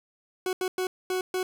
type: tone bursts at uneven times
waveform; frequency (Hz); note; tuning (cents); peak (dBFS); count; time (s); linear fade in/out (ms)
40% pulse; 370; F#4; 0; -25; 5; 0.46-0.53 / 0.61-0.68 / 0.78-0.87 / 1.1-1.21 / 1.34-1.43; 2
effects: none